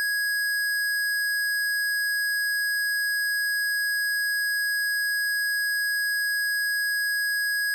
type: tone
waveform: square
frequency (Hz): 1661.2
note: G#6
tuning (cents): 0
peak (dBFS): -24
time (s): 0-7.74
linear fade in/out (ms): 0
effects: none